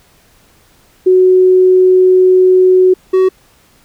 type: tone pair in turn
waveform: sine / triangle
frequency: 370 / 375.2 Hz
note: F#4 / F#4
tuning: 0 / +24 cents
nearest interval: unison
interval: 24 cents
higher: second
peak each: -4 dBFS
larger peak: neither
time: 1.06-2.94 / 3.13-3.29 s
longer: first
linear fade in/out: 10 ms
effects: pink hiss -49 dBFS RMS until 3.84 s